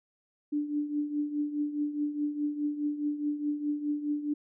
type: tone with tremolo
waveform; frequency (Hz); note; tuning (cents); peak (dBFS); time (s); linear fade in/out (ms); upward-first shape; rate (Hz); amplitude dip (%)
sine; 294.6; D4; +6; -25; 0.52-4.34; 10; triangle; 4.8; 75
effects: none